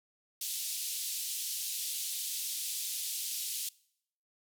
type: band-pass noise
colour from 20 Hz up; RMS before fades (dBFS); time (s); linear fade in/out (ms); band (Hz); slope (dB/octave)
white; -37; 0.41-3.69; 5; 3100 to 14000; 24
effects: noise-tail reverb RT60 0.7 s tail -23 dB re dry